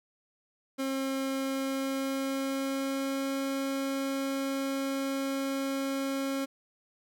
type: tone with pitch glide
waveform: 30% pulse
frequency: 268.5 to 272.2 Hz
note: C4 to C#4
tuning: +45 to -31 cents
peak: -27 dBFS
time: 0.78-6.46 s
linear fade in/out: 20 ms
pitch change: +24 cents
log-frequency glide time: 1.27-3.33 s
effects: none